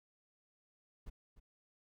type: noise with echo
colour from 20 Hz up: brown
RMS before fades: -45 dBFS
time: 1.06-1.1 s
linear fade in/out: 10 ms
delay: 300 ms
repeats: 1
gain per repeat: -13 dB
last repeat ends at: 1.4 s
effects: none